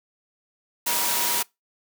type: tone in noise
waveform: sine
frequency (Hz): 957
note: A#5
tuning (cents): +45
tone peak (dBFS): -31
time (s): 0.86-1.43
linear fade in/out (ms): 10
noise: white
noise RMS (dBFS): -24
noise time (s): 0.86-1.43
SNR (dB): -10
effects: noise-tail reverb RT60 0.2 s tail -24 dB re dry + high-pass 200 Hz 12 dB/octave